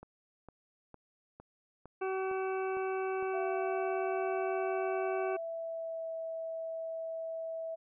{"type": "click train", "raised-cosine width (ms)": 1, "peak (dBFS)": -35, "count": 8, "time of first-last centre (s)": [0.03, 3.226], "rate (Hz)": 2.19}
{"type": "harmonic tone", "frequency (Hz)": 380, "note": "F#4", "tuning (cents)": 46, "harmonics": [1, 2, 3, 4, 6, 7], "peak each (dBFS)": [-33, -39, -43, -45, -49, -50], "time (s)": [2.01, 5.37], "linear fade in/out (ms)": 10}
{"type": "tone with pitch glide", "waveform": "sine", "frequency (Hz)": [682, 652.7], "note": ["F5", "E5"], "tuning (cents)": [-41, -17], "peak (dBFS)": -36, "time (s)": [3.33, 7.76], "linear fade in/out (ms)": 20, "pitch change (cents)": -76, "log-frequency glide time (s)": [4.15, 6.1]}
{"effects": []}